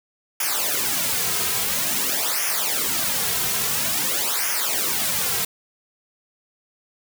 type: noise with flanger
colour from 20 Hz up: white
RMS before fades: -23 dBFS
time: 0.4-5.45 s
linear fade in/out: 5 ms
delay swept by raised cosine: 0.24 to 3.54 ms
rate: 0.49 Hz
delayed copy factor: -0.85
effects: none